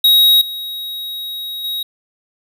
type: tone with level steps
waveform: square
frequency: 3800 Hz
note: A#7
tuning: 33 cents sharp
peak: -8 / -24 / -20 dBFS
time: 0.04-1.83 s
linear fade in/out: 5 ms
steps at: 0.41 / 1.64 s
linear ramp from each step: 5 ms
effects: none